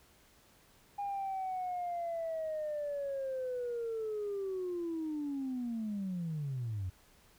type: linear sweep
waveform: sine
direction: down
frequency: 813 to 87.8 Hz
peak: -33 dBFS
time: 0.98-6.9 s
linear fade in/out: 10 ms
effects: tanh soft clip ceiling -31 dBFS + pink hiss -64 dBFS RMS until 7.38 s